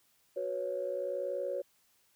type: chord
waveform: sine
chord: F# suspended fourth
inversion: none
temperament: equal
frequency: 370 / 493.9 / 554.4 Hz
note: F#4 / B4 / C#5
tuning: 0 / 0 / 0 cents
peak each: -40 / -38 / -34 dBFS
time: 0.36-1.62 s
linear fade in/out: 10 ms
effects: tanh soft clip ceiling -23 dBFS + white hiss -70 dBFS RMS until 2.15 s